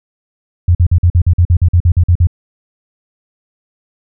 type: tone bursts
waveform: sine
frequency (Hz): 87.31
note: F2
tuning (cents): 0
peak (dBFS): -5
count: 14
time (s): 0.68-2.271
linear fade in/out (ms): 5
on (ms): 70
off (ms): 47
effects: none